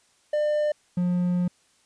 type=tone pair in turn; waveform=triangle; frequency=599 / 178.08 Hz; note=D5 / F3; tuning=+34 / +34 cents; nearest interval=octave + major sixth; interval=2100 cents; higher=first; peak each=-19 / -19 dBFS; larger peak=neither; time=0.33-0.72 / 0.97-1.48 s; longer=second; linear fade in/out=5 ms; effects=white hiss -63 dBFS RMS until 1.85 s + resampled to 22050 Hz